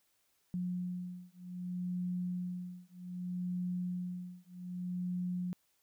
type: beating tone pair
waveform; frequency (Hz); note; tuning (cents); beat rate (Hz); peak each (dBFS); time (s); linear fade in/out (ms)
sine; 179.2 / 179.84; F3 / F#3; +45 / -49; 0.64; -39 / -39; 0.54-5.53; 0
effects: white hiss -75 dBFS RMS until 5.82 s